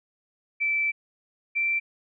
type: tone pair in turn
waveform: sine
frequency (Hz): 2324 / 2346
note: D7 / D7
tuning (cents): -19 / -2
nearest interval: unison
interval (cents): 17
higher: second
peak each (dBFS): -22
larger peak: neither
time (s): 0.6-0.92 / 1.55-1.8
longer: first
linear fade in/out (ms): 20
effects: none